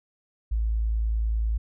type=tone; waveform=sine; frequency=55 Hz; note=A1; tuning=in tune; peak=-22 dBFS; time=0.51-1.58 s; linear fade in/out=10 ms; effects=none